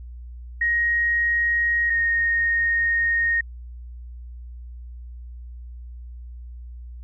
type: tone pair in turn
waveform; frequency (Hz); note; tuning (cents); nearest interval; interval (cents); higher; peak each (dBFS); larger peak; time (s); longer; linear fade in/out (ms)
sine; 1880 / 1855.2; A#6 / A#6; +14 / -9; unison; 23; first; -18; neither; 0.61-1.9 / 1.9-3.41; second; 5
effects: added 60 Hz sine -35 dBFS peak until 7.03 s